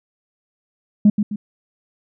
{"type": "tone with echo", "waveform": "sine", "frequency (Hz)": 208.1, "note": "G#3", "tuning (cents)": 4, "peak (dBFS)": -6, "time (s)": [1.05, 1.1], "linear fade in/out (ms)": 5, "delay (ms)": 130, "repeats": 2, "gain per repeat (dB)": -8, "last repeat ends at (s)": 1.36, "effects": ["tanh soft clip ceiling -4 dBFS"]}